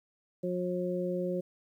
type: harmonic tone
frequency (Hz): 179.9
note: F#3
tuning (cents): -48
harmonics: 1 / 2 / 3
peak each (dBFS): -34 / -34 / -34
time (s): 0.43-1.41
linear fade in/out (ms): 10
effects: 11-bit